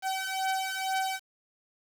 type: beating tone pair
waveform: sawtooth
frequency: 763 / 765.1 Hz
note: G5 / G5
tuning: -47 / -42 cents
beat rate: 2.1 Hz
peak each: -28 dBFS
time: 0.02-1.2 s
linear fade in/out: 50 ms
effects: low-pass 12000 Hz 12 dB/octave + 8-bit